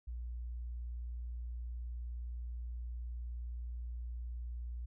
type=tone; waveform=sine; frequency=59.6 Hz; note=A#1; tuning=39 cents sharp; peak=-39 dBFS; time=0.07-4.86 s; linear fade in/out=10 ms; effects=none